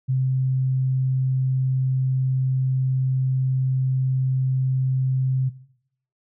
sine tone, 130.81 Hz, C3, in tune, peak -18 dBFS, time 0.08-5.5 s, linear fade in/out 20 ms, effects noise-tail reverb RT60 0.7 s tail -18 dB re dry

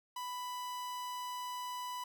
45% pulse tone, 992 Hz, B5, 7 cents sharp, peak -39 dBFS, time 0.16-2.04 s, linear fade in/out 5 ms, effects none

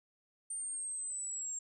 sine linear sweep, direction down, 8870 to 7440 Hz, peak -37 dBFS, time 0.5-1.59 s, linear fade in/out 5 ms, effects none

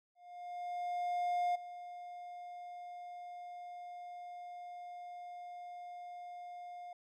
triangle tone with ADSR envelope, 709 Hz, F5, 26 cents sharp, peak -28 dBFS, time 0.15-6.93 s, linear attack 1400 ms, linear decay 9 ms, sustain -15 dB, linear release 3 ms, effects none

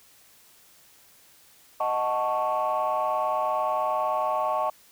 sine chord, D# half-diminished seventh, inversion none, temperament equal, 622.3 / 740 / 880 / 1108.7 Hz, D#5 / F#5 / A5 / C#6, 0 / 0 / 0 / 0 cents, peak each -27 / -29 / -28 / -27 dBFS, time 1.8-4.7 s, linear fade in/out 5 ms, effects tanh soft clip ceiling -17 dBFS + white hiss -56 dBFS RMS until 4.91 s

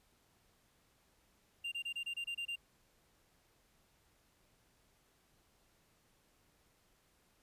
triangle tone bursts, 2787 Hz, F7, 4 cents flat, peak -36 dBFS, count 9, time 1.64-2.559 s, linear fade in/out 10 ms, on 79 ms, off 26 ms, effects pink hiss -72 dBFS RMS until 7.42 s + resampled to 32000 Hz

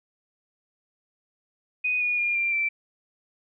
sine tone with pitch steps, 2489 / 2450 / 2413 / 2375 / 2338 Hz, D#7 / D#7 / D7 / D7 / D7, 0 / -27 / +46 / +19 / -8 cents, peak -22 dBFS, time 1.84-2.69 s, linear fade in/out 10 ms, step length 170 ms, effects none

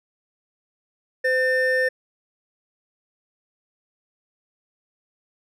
triangle tone pair together, 513.3 / 1800 Hz, C5 / A6, -33 / +39 cents, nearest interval octave + minor seventh, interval 2172 cents, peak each -19 dBFS, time 1.24-1.89 s, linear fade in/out 10 ms, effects none

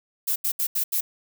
violet noise bursts at uneven times, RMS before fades -24 dBFS, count 5, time 0.27-0.36 / 0.44-0.52 / 0.59-0.67 / 0.75-0.84 / 0.92-1.01 s, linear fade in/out 10 ms, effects none

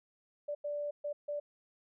sine tone bursts at uneven times, 585 Hz, D5, 7 cents flat, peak -34 dBFS, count 4, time 0.48-0.55 / 0.64-0.91 / 1.04-1.13 / 1.28-1.4 s, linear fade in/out 10 ms, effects none

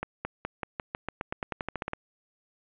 accelerating click train, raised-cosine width 0.5 ms, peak -16 dBFS, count 17, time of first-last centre 0.03-1.934 s, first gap 220 ms, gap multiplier 0.91, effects resampled to 8000 Hz + 7-bit

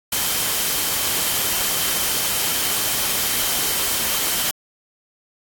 sine tone in noise, 3108 Hz, G7, 16 cents flat, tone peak -32 dBFS, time 0.12-4.51 s, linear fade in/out 5 ms, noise white, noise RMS -21 dBFS, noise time 0.12-4.51 s, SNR -14 dB, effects AAC 64 kbps

